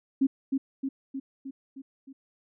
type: tone with echo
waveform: sine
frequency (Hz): 270.1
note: C#4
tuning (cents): -45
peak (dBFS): -19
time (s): 0.21-0.27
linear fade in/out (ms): 10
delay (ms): 310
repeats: 6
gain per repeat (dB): -4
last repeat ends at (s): 2.13
effects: none